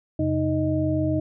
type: tone cluster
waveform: sine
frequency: 88.1 / 135.4 / 310.3 / 624 Hz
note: F2 / C#3 / D#4 / D#5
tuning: +16 / -40 / -5 / +5 cents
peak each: -28 / -27 / -23 / -28 dBFS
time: 0.19-1.2 s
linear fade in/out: 5 ms
effects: none